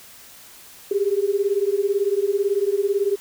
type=beating tone pair; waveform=sine; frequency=392 / 410 Hz; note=G4 / G#4; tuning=0 / -22 cents; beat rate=18 Hz; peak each=-21 dBFS; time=0.91-3.16 s; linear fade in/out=5 ms; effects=white hiss -45 dBFS RMS until 3.2 s